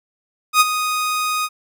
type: tone with ADSR envelope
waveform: sawtooth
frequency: 1244.5 Hz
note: D#6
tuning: in tune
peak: -4 dBFS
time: 0.53-1.49 s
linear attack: 75 ms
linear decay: 30 ms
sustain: -11 dB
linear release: 46 ms
effects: none